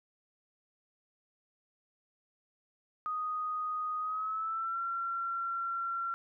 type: tone with pitch glide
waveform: sine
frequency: 1244.5 to 1365 Hz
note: D#6 to F6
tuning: 0 to -40 cents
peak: -32 dBFS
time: 3.06-6.14 s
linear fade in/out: 0 ms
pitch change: +160 cents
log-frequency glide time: 3.99-4.8 s
effects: none